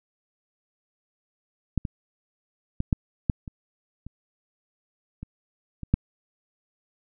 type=clicks; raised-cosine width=5 ms; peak=-10 / -17 / -13 / -8 / -8 / -24 / -26 / -23 / -22 / -6 dBFS; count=10; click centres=1.777 / 1.852 / 2.804 / 2.928 / 3.298 / 3.478 / 4.066 / 5.23 / 5.833 / 5.94 s; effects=none